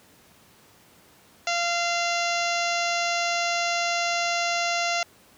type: harmonic tone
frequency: 690 Hz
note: F5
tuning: 21 cents flat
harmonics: 1 / 2 / 3 / 4 / 5 / 6 / 7 / 8 / 9 / 10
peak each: -27 / -31 / -30 / -31 / -37 / -35 / -36 / -37 / -36 / -40 dBFS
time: 1.47-5.03 s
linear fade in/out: 2 ms
effects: pink hiss -55 dBFS RMS until 5.37 s + high-pass 100 Hz 12 dB/octave